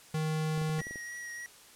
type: tone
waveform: square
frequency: 156.4 Hz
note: D#3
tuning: 9 cents sharp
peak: -30 dBFS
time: 0.14-0.81 s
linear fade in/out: 5 ms
type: clicks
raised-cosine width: 2 ms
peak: -32 dBFS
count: 8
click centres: 0.577 / 0.616 / 0.694 / 0.784 / 0.816 / 0.869 / 0.91 / 0.958 s
type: tone with vibrato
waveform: square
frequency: 1908 Hz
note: A#6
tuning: 40 cents sharp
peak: -40 dBFS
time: 0.79-1.46 s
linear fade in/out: 0 ms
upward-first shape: triangle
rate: 3.3 Hz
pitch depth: 22 cents each way
effects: white hiss -55 dBFS RMS until 1.75 s + low-pass 11000 Hz 12 dB/octave